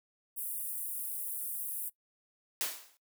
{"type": "high-pass noise", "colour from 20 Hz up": "pink", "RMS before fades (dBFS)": -38, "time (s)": [0.36, 1.9], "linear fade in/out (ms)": 20, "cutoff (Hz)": 9500, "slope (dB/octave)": 48}
{"type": "noise with exponential decay", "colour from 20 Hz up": "white", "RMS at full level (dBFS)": -30, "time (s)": [2.61, 2.97], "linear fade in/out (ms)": 0, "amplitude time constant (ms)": 77}
{"effects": ["noise-tail reverb RT60 0.1 s tail -19 dB re dry", "high-pass 400 Hz 12 dB/octave"]}